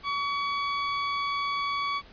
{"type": "tone", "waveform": "sawtooth", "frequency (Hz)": 1132, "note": "C#6", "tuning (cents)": 36, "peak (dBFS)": -23, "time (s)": [0.03, 2.02], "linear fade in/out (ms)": 50, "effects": ["pink hiss -52 dBFS RMS until 2.12 s", "resampled to 11025 Hz"]}